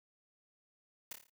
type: noise with echo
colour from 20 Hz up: white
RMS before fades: -42 dBFS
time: 1.11-1.13 s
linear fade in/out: 5 ms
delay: 28 ms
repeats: 6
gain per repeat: -5 dB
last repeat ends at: 1.298 s
effects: noise-tail reverb RT60 0.1 s tail -25 dB re dry

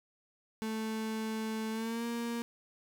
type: tone with pitch glide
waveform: 35% pulse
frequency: 220 to 234.4 Hz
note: A3 to A#3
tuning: 0 to +10 cents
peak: -32 dBFS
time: 0.62-2.42 s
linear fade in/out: 0 ms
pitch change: +110 cents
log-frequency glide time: 1.71-2.05 s
effects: 10-bit

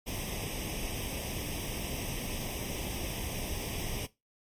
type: noise with comb filter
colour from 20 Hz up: pink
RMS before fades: -36 dBFS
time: 0.06-4.07 s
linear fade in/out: 20 ms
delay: 0.35 ms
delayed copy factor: +0.8
effects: noise-tail reverb RT60 0.2 s tail -17 dB re dry + MP3 64 kbps

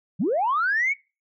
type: linear sweep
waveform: sine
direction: up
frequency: 137.4 to 2285 Hz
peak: -19 dBFS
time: 0.19-0.94 s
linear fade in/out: 20 ms
effects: noise-tail reverb RT60 0.3 s tail -23 dB re dry + tanh soft clip ceiling -15 dBFS

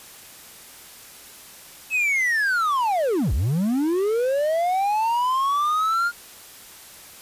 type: linear two-way sweep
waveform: triangle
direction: down then up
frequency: 2618 to 51.91 to 1426 Hz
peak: -17 dBFS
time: 1.9-6.12 s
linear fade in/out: 50 ms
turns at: 3.33 s
effects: white hiss -44 dBFS RMS until 7.21 s + resampled to 32000 Hz

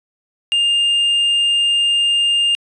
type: tone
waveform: triangle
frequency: 2810 Hz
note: F7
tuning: 10 cents sharp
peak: -11 dBFS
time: 0.52-2.55 s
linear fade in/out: 0 ms
effects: resampled to 22050 Hz

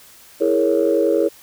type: chord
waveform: sine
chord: A# half-diminished seventh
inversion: second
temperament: equal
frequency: 329.6 / 415.3 / 466.2 / 554.4 Hz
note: E4 / G#4 / A#4 / C#5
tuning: 0 / 0 / 0 / 0 cents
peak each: -19 dBFS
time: 0.4-1.29 s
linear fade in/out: 20 ms
effects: tanh soft clip ceiling -5 dBFS + white hiss -46 dBFS RMS until 1.42 s

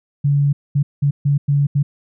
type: tone bursts at uneven times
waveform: sine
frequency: 142.5 Hz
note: C#3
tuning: 48 cents sharp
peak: -12 dBFS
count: 6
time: 0.24-0.53 / 0.75-0.83 / 1.02-1.11 / 1.25-1.38 / 1.48-1.67 / 1.75-1.83 s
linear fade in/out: 10 ms
effects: none

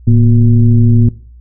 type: tone with frequency modulation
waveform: sine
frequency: 110.5 Hz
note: A2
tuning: 8 cents sharp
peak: -4 dBFS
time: 0.07-1.09 s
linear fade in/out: 5 ms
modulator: 127 Hz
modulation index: 0.85
effects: noise-tail reverb RT60 0.5 s tail -21 dB re dry + added 60 Hz sine -34 dBFS peak until 1.4 s

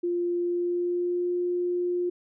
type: tone with pitch glide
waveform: sine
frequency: 349.2 to 354.3 Hz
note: F4 to F4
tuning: 0 to +25 cents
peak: -24 dBFS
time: 0.03-2.1 s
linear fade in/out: 10 ms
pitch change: +25 cents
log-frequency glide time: 0.38-1.32 s
effects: none

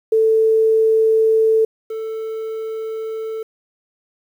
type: tone pair in turn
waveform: sine / triangle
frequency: 442.7 / 442.7 Hz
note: A4 / A4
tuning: +11 / +11 cents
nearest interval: unison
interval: 0 cents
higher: neither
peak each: -11 / -21 dBFS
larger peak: first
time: 0.12-1.65 / 1.9-3.43 s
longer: neither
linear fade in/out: 5 ms
effects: 8-bit

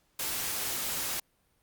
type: noise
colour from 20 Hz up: white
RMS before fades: -33 dBFS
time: 0.19-1.2 s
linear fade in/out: 5 ms
effects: pink hiss -71 dBFS RMS until 1.62 s + Opus 48 kbps

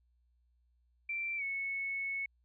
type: tone with pitch glide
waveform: sine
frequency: 2349 to 2204 Hz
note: D7 to C#7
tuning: 0 to -11 cents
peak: -34 dBFS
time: 1.09-2.26 s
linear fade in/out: 5 ms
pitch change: -111 cents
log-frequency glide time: 1.37-1.43 s
effects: added 60 Hz sine -69 dBFS peak until 2.44 s

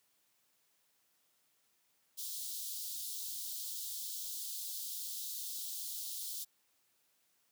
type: high-pass noise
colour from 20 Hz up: white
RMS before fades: -42 dBFS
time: 2.17-6.45 s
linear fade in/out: 20 ms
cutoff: 3400 Hz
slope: 48 dB/octave
effects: white hiss -75 dBFS RMS until 7.51 s + high-pass 100 Hz 12 dB/octave

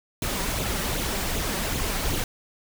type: noise with flanger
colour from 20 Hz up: pink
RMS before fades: -27 dBFS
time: 0.22-2.24 s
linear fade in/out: 2 ms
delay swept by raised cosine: 0.28 to 5.28 ms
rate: 2.6 Hz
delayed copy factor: +0.6
effects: none

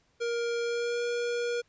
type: tone with pitch glide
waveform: square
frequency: 470 to 477.4 Hz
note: A#4 to A#4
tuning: +14 to +41 cents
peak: -29 dBFS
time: 0.2-1.62 s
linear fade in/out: 20 ms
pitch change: +27 cents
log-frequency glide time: 0.63-1.02 s
effects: pink hiss -69 dBFS RMS until 1.68 s + resampled to 16000 Hz

